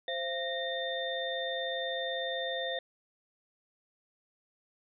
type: tone cluster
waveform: sine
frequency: 524 / 680 / 1853 / 3595 Hz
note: C5 / F5 / A#6 / A7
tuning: +2 / -46 / -11 / +36 cents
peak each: -36 / -38 / -39 / -37 dBFS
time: 0.08-2.79 s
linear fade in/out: 2 ms
effects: none